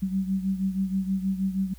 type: beating tone pair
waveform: sine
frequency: 190 / 196.3 Hz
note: F#3 / G3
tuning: +46 / +3 cents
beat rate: 6.3 Hz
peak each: -25 / -30 dBFS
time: 0.02-1.74 s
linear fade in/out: 10 ms
effects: added 60 Hz sine -45 dBFS peak until 1.78 s + white hiss -58 dBFS RMS until 1.78 s